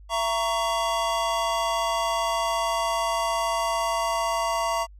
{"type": "chord", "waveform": "square", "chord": "A# diminished", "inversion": "second", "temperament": "just", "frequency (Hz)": [671.3, 932.3, 1118.8], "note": ["E5", "A#5", "C#6"], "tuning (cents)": [31, 0, 16], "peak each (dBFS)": [-28, -28, -29], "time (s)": [0.09, 4.87], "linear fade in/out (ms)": 50, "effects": ["added 50 Hz sine -44 dBFS peak until 4.99 s", "low-pass 10000 Hz 12 dB/octave"]}